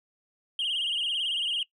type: tone with vibrato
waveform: sine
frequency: 3023 Hz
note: F#7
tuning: 36 cents sharp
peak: -24 dBFS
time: 0.59-1.63 s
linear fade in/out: 2 ms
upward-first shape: sine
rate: 18 Hz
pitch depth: 130 cents each way
effects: noise-tail reverb RT60 0.1 s tail -22 dB re dry + tanh soft clip ceiling -24 dBFS